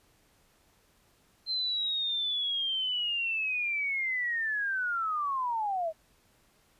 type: linear sweep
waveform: sine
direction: down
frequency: 4134 to 619 Hz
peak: -28 dBFS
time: 1.46-5.93 s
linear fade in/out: 50 ms
effects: pink hiss -66 dBFS RMS until 6.79 s + resampled to 32000 Hz